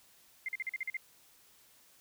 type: tone bursts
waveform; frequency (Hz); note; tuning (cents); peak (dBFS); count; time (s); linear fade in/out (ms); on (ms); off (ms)
sine; 2093; C7; 0; -33; 8; 0.46-0.969; 2; 26; 43
effects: white hiss -63 dBFS RMS until 2 s